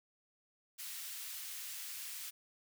white high-pass noise, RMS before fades -45 dBFS, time 0.78-2.31 s, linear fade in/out 20 ms, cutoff 1800 Hz, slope 12 dB/octave, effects none

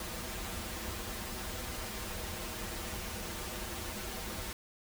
pink noise with comb filter, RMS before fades -40 dBFS, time 0-4.53 s, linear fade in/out 2 ms, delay 7.1 ms, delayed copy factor -0.95, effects none

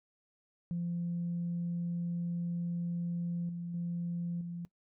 sine tone with level steps, 172.3 Hz, F3, 23 cents flat, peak -31 / -36 / -32 / -37 dBFS, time 0.71-4.65 s, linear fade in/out 0 ms, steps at 3.49 / 3.74 / 4.41 s, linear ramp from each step 2 ms, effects noise-tail reverb RT60 0.1 s tail -20 dB re dry + tanh soft clip ceiling -28 dBFS

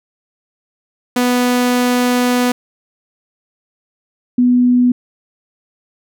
sawtooth / sine tone pair in turn, 246.9 / 246.9 Hz, B3 / B3, 0 / 0 cents, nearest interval unison, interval 0 cents, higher neither, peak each -8 dBFS, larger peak neither, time 1.16-2.52 / 4.38-4.92 s, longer first, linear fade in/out 5 ms, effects none

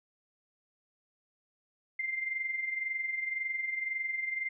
sine tone with amplitude modulation, 2093 Hz, C7, in tune, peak -29 dBFS, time 1.99-4.49 s, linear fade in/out 5 ms, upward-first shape sine, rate 21.9 Hz, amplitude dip 60%, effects none

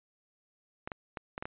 clicks, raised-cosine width 0.5 ms, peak -22 dBFS, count 6, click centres 0.875 / 0.918 / 1.172 / 1.379 / 1.425 / 1.455 s, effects resampled to 8000 Hz

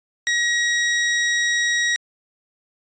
sawtooth tone, 1901 Hz, A#6, 33 cents sharp, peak -14 dBFS, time 0.27-1.96 s, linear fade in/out 0 ms, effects resampled to 16000 Hz

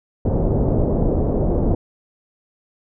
pink low-pass noise, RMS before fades -18 dBFS, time 0.25-1.75 s, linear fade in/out 5 ms, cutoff 610 Hz, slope 24 dB/octave, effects none

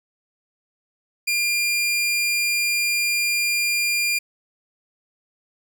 sawtooth tone, 2400 Hz, D7, 37 cents sharp, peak -16 dBFS, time 1.27-4.19 s, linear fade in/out 10 ms, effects none

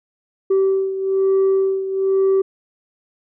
sine beating tone pair, 385.5 / 386.6 Hz, G4 / G4, -29 / -24 cents, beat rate 1.1 Hz, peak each -14 / -19 dBFS, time 0.5-2.42 s, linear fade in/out 10 ms, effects tanh soft clip ceiling -11 dBFS

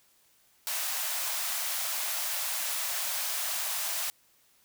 white high-pass noise, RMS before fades -32 dBFS, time 0.67-4.1 s, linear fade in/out 0 ms, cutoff 570 Hz, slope 96 dB/octave, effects white hiss -65 dBFS RMS until 4.64 s

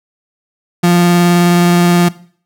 35% pulse tone with vibrato, 174.61 Hz, F3, in tune, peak -5 dBFS, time 0.83-2.09 s, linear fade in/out 10 ms, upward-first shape triangle, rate 19 Hz, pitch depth 12 cents each way, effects noise-tail reverb RT60 0.5 s tail -19 dB re dry

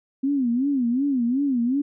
sine tone with vibrato, 258.7 Hz, C4, 19 cents flat, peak -19 dBFS, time 0.23-1.82 s, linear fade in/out 10 ms, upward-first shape sine, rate 2.7 Hz, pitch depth 180 cents each way, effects none

